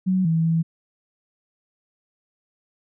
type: tone with pitch steps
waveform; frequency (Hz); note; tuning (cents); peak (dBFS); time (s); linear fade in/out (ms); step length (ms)
sine; 186.4 / 162.9 / 164; F#3 / E3 / E3; +13 / -20 / -9; -17; 0.06-0.63; 20; 190
effects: none